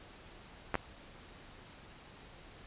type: clicks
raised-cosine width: 0.5 ms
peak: -16 dBFS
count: 2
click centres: 0.743 / 0.754 s
effects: pink hiss -54 dBFS RMS until 2.66 s + resampled to 8000 Hz